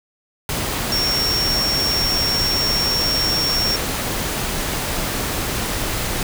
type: tone in noise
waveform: sine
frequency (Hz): 5510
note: F8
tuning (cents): -24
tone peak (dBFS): -18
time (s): 0.92-3.76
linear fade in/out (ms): 2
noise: pink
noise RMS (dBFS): -23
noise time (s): 0.49-6.23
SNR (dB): +2
effects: none